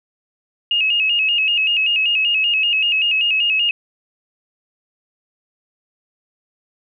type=tone with vibrato; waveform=sine; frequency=2705 Hz; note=E7; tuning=44 cents sharp; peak=-14 dBFS; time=0.71-3.71 s; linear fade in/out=2 ms; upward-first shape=square; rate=5.2 Hz; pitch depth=86 cents each way; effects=none